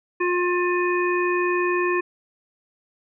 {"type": "harmonic tone", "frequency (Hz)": 355.7, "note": "F4", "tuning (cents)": 32, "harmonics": [1, 3, 5, 7], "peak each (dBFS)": [-21, -26, -28, -29], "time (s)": [0.2, 2.01], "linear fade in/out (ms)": 10, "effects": []}